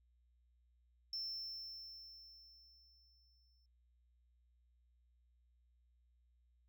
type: tone with exponential decay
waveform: triangle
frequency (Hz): 5350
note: E8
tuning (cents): +25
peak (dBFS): -37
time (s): 1.13-3.66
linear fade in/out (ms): 2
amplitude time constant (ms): 550
effects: tanh soft clip ceiling -36 dBFS + added 60 Hz sine -70 dBFS peak until 6.68 s